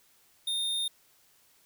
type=tone; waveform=square; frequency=3653 Hz; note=A#7; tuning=36 cents flat; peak=-29 dBFS; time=0.47-0.88 s; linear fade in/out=5 ms; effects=white hiss -64 dBFS RMS until 1.65 s